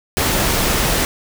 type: noise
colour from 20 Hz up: pink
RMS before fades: -17 dBFS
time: 0.17-1.05 s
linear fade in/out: 0 ms
effects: none